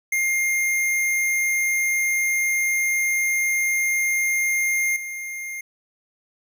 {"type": "tone with level steps", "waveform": "square", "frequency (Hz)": 2118, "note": "C7", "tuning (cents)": 21, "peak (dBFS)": [-20, -30], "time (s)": [0.12, 5.61], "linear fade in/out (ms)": 5, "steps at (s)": 4.96, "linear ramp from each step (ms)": 5, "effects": []}